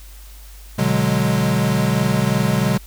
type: chord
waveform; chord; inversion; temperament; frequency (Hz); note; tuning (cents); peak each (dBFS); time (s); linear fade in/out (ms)
square; G# half-diminished seventh; first; equal; 123.47 / 146.83 / 185 / 207.7; B2 / D3 / F#3 / G#3; 0 / 0 / 0 / 0; -22; 0.78-2.78; 10
effects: added 50 Hz sine -37 dBFS peak until 2.86 s + white hiss -46 dBFS RMS until 2.86 s